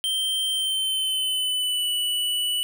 square tone with pitch glide, 3136 to 2960 Hz, G7 to F#7, 0 to 0 cents, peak -23 dBFS, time 0.04-2.63 s, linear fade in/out 0 ms, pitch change -100 cents, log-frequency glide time 0.5-1.9 s, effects none

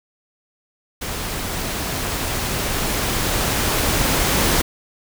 pink noise with level ramp, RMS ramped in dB -27 to -17 dBFS, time 1.01-4.62 s, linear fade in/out 10 ms, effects none

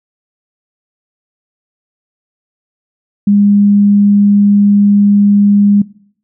sine tone, 203.3 Hz, G#3, 37 cents flat, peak -5 dBFS, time 3.27-5.82 s, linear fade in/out 5 ms, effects noise-tail reverb RT60 0.6 s tail -21 dB re dry

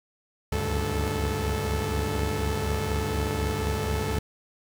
sawtooth tone cluster, 70.3 / 74.4 / 99.5 / 436.2 Hz, C#2 / D2 / G2 / A4, +25 / +23 / +26 / -15 cents, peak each -27 dBFS, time 0.52-4.19 s, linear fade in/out 5 ms, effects none

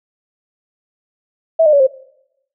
sine tone with pitch steps, 651 / 607.4 / 566.7 / 528.8 Hz, E5 / D#5 / C#5 / C5, -22 / -42 / +38 / +18 cents, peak -7 dBFS, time 1.59-1.87 s, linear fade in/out 10 ms, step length 70 ms, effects noise-tail reverb RT60 0.8 s tail -22 dB re dry

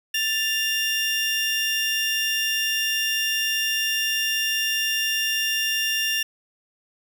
30% pulse tone pair together, 1769.2 / 2795 Hz, A6 / F7, +9 / +1 cents, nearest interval minor sixth, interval 792 cents, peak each -25 / -20 dBFS, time 0.14-6.23 s, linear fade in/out 5 ms, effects none

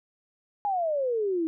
sine exponential sweep, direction down, 837 to 314.7 Hz, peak -24 dBFS, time 0.65-1.47 s, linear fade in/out 0 ms, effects none

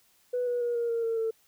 sine tone with pitch steps, 493.9 / 486 / 478.2 / 470.5 / 463 / 455.5 / 448.2 Hz, B4 / B4 / A#4 / A#4 / A#4 / A#4 / A4, 0 / -28 / +44 / +16 / -12 / -40 / +32 cents, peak -25 dBFS, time 0.33-1.31 s, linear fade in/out 10 ms, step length 140 ms, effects tanh soft clip ceiling -22 dBFS + white hiss -65 dBFS RMS until 1.47 s

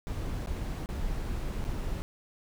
brown noise with dropouts, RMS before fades -33 dBFS, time 0.07-2.02 s, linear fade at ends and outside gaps 0 ms, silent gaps 0.461-0.472 / 0.859-0.889 / 1.641-1.65 s, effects none

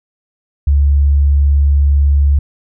sine tone, 71 Hz, C#2, 42 cents sharp, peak -7 dBFS, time 0.67-2.39 s, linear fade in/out 5 ms, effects none

